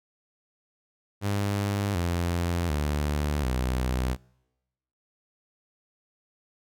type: tone with pitch steps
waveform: sawtooth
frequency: 100.9 / 86.33 / 73.86 / 63.2 Hz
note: G#2 / F2 / D2 / B1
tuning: -49 / -19 / +10 / +41 cents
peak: -21 dBFS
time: 1.21-4.17 s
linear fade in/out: 50 ms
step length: 740 ms
effects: noise-tail reverb RT60 1.0 s tail -26 dB re dry